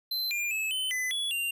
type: tone with pitch steps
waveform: square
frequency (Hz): 4083 / 2401 / 2596 / 3046 / 2012 / 3389 / 2780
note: C8 / D7 / E7 / F#7 / B6 / G#7 / F7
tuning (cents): -43 / +38 / -27 / +50 / +32 / +34 / -9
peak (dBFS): -29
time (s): 0.11-1.51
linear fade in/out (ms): 5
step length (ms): 200
effects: none